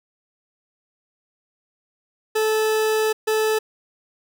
40% pulse tone bursts at uneven times, 435.2 Hz, A4, 19 cents flat, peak -17 dBFS, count 2, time 2.35-3.13 / 3.27-3.59 s, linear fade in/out 10 ms, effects none

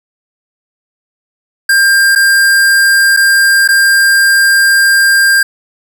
square tone with dropouts, 1597 Hz, G6, 32 cents sharp, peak -6 dBFS, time 1.69-5.43 s, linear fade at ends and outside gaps 5 ms, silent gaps 2.152-2.158 / 3.166-3.171 / 3.677-3.687 s, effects none

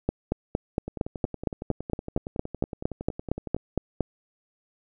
two click trains, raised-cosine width 2 ms, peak -10 / -20 dBFS, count 18 / 30, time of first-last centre 0.09-4.007 / 0.88-3.565 s, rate 4.34 / 10.8 Hz, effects none

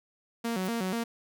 sawtooth tone with vibrato, 208 Hz, G#3, 3 cents sharp, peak -25 dBFS, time 0.44-1.04 s, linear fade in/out 10 ms, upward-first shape square, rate 4.1 Hz, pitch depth 190 cents each way
blue noise with exponential growth, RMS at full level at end -41 dBFS, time 0.59-0.67 s, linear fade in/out 1 ms, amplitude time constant 16 ms
effects none

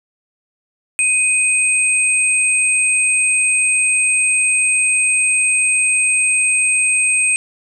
sine tone pair together, 2506 / 8429 Hz, D#7 / C9, +12 / +12 cents, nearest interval octave + major sixth, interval 2100 cents, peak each -15 dBFS, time 0.99-7.36 s, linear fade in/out 0 ms, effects none

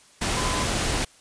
sine tone in noise, 1015 Hz, B5, 47 cents sharp, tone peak -30 dBFS, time 0.36-0.64 s, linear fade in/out 10 ms, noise pink, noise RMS -25 dBFS, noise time 0.21-1.05 s, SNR -8 dB, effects white hiss -54 dBFS RMS until 1.2 s + resampled to 22050 Hz

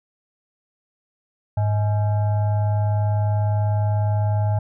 sine tone with frequency modulation, 103.83 Hz, G#2, in tune, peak -17 dBFS, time 1.57-4.59 s, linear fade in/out 5 ms, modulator 736 Hz, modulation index 0.42, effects none

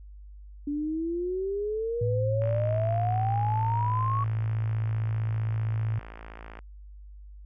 sine exponential sweep, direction up, 285.8 to 1126 Hz, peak -27 dBFS, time 0.67-4.24 s, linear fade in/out 5 ms
sine tone, 110 Hz, A2, in tune, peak -25 dBFS, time 2.01-5.99 s, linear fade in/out 5 ms
click train, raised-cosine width 0.5 ms, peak -28 dBFS, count 232, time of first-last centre 2.42-6.59 s, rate 55.4 Hz
effects added 50 Hz sine -43 dBFS peak until 7.45 s

